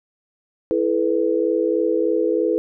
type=chord; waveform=sine; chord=E suspended fourth; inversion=none; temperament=equal with one note detuned; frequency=329.6 / 430.7 / 493.9 Hz; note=E4 / A4 / B4; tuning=0 / -37 / 0 cents; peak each=-21 dBFS; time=0.71-2.58 s; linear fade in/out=0 ms; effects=none